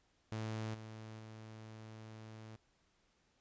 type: tone with level steps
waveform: sawtooth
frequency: 110 Hz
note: A2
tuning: in tune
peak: -35 / -44 / -46 dBFS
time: 0.32-2.56 s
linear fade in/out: 0 ms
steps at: 0.74 / 1.19 s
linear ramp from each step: 5 ms
effects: pink hiss -75 dBFS RMS until 3.4 s + resampled to 16000 Hz